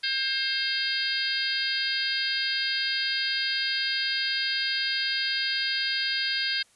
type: harmonic tone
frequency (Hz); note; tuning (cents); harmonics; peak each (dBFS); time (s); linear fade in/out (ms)
532; C5; +29; 3 / 4 / 5 / 6 / 7 / 8 / 9; -31 / -35 / -36 / -33 / -34 / -34 / -30; 0.03-6.63; 10
effects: white hiss -61 dBFS RMS until 6.75 s + resampled to 24000 Hz